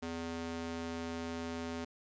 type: tone with high-pass filter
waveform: square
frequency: 83.3 Hz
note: E2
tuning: 19 cents sharp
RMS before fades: -40 dBFS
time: 0.02-1.85 s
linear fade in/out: 10 ms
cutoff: 220 Hz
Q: 1.1
effects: resampled to 16000 Hz + 11-bit